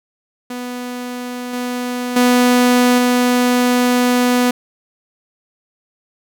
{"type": "tone with level steps", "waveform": "sawtooth", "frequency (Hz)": 246.9, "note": "B3", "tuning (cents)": 0, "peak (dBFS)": [-20, -16, -6, -8], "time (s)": [0.5, 4.51], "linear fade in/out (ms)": 5, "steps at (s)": [1.53, 2.16, 2.98], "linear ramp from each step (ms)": 5, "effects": []}